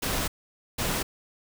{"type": "noise bursts at uneven times", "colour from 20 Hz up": "pink", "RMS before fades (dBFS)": -28, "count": 2, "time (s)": [[0.02, 0.28], [0.78, 1.03]], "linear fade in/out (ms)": 10, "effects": []}